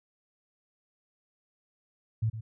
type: tone with echo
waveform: sine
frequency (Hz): 111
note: A2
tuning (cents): +16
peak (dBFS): -24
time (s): 2.22-2.3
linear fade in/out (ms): 10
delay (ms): 110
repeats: 1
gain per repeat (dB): -11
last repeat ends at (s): 2.41
effects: none